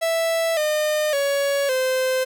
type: tone with pitch steps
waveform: 45% pulse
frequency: 659.3 / 608.1 / 560.8 / 517.3 Hz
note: E5 / D#5 / C#5 / C5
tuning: 0 / -40 / +20 / -20 cents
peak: -19 dBFS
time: 0.01-2.25 s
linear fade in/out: 20 ms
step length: 560 ms
effects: none